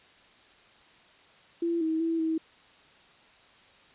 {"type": "tone with pitch steps", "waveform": "sine", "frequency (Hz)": [338, 319.7, 329.2, 321.3], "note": ["E4", "D#4", "E4", "E4"], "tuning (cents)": [43, 47, -2, -44], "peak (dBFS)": -25, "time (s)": [1.62, 2.38], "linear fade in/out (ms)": 5, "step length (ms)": 190, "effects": ["white hiss -57 dBFS RMS until 3.94 s", "resampled to 8000 Hz"]}